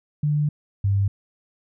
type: tone pair in turn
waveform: sine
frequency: 148.5 / 99.11 Hz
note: D3 / G2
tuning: +20 / +20 cents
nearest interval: perfect fifth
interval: 700 cents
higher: first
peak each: -18 / -17 dBFS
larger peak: second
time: 0.23-0.49 / 0.84-1.08 s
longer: first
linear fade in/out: 5 ms
effects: none